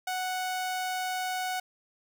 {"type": "tone", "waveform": "sawtooth", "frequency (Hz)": 740, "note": "F#5", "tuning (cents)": 0, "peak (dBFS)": -26, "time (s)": [0.07, 1.6], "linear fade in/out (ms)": 5, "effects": []}